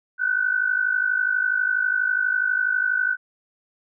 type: tone pair together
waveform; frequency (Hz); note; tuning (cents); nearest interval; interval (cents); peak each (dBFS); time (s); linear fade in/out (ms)
sine; 1472 / 1524.2; F#6 / G6; -9 / -49; minor second; 60; -22; 0.18-3.17; 50
effects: none